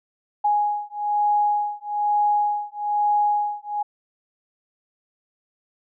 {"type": "beating tone pair", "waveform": "sine", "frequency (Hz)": [830, 831.1], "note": ["G#5", "G#5"], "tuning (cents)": [-1, 1], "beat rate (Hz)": 1.1, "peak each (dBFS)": -22, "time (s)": [0.44, 3.83], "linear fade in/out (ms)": 10, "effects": []}